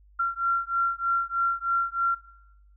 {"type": "beating tone pair", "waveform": "sine", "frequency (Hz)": [1370, 1373.2], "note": ["F6", "F6"], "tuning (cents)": [-34, -30], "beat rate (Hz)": 3.2, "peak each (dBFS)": -27, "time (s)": [0.19, 2.15], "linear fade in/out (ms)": 10, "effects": ["noise-tail reverb RT60 0.9 s tail -20 dB re dry", "added 50 Hz sine -53 dBFS peak until 2.76 s"]}